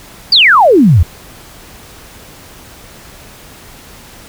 sine exponential sweep, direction down, 4900 to 73.42 Hz, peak -3 dBFS, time 0.32-1.03 s, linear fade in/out 5 ms, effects pink hiss -36 dBFS RMS until 4.28 s

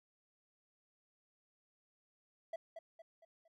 triangle tone with echo, 659.3 Hz, E5, in tune, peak -37 dBFS, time 2.53-2.56 s, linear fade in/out 5 ms, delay 230 ms, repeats 4, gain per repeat -7 dB, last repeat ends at 3.48 s, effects none

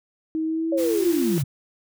sine tone with pitch glide, 317.8 to 342.6 Hz, D#4 to F4, +37 to -33 cents, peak -22 dBFS, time 0.35-1.38 s, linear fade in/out 0 ms, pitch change +130 cents, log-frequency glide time 0.45-1.06 s
sine linear sweep, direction down, 570 to 123.47 Hz, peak -21 dBFS, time 0.72-1.44 s, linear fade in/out 5 ms
white noise, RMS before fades -35 dBFS, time 0.77-1.43 s, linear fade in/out 20 ms
effects none

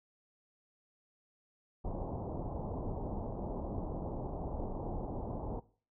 pink low-pass noise, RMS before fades -39 dBFS, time 1.84-5.6 s, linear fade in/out 10 ms, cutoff 920 Hz, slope 48 dB/octave, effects noise-tail reverb RT60 0.4 s tail -18 dB re dry

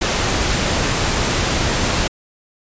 pink noise, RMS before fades -18 dBFS, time 0.01-2.08 s, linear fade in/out 10 ms, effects resampled to 16000 Hz

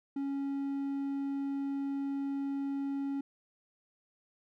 triangle tone, 277.2 Hz, C#4, in tune, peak -30 dBFS, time 0.16-3.21 s, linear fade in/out 5 ms, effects none

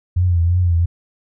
sine tone with vibrato, 87.31 Hz, F2, in tune, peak -12 dBFS, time 0.16-0.86 s, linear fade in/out 10 ms, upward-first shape triangle, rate 2.9 Hz, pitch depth 81 cents each way, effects none

